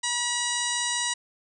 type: harmonic tone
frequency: 965 Hz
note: B5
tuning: 40 cents flat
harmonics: 1 / 2 / 3 / 4 / 5 / 6 / 7 / 8 / 9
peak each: -34 / -32 / -34 / -32 / -38 / -34 / -37 / -35 / -33 dBFS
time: 0.03-1.14 s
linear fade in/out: 10 ms
effects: none